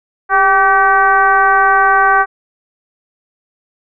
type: tone with frequency modulation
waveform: sine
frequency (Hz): 1156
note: D6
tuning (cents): -28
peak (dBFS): -7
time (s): 0.29-2.26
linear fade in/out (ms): 50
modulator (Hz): 378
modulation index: 1.4
effects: none